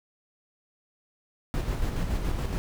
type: noise with tremolo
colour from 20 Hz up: brown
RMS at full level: -27 dBFS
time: 1.54-2.58 s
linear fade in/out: 0 ms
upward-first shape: square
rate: 7.1 Hz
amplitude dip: 35%
effects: none